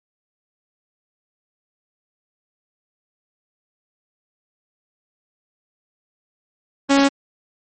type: tone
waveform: sawtooth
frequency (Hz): 277.2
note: C#4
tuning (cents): 0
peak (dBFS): -8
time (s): 6.89-7.09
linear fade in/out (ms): 20
effects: MP3 32 kbps